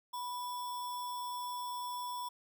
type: tone with sample-and-hold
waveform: sine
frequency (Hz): 984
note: B5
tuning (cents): -7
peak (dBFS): -37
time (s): 0.13-2.29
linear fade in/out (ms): 10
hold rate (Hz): 4410
effects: none